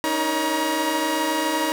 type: tone cluster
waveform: sawtooth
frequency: 286.3 / 313.7 / 469.1 / 559 / 953 Hz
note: D4 / D#4 / A#4 / C#5 / A#5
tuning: -44 / +14 / +11 / +14 / +38 cents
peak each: -29 / -21 / -29 / -26 / -21 dBFS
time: 0.04-1.72 s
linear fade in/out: 0 ms
effects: none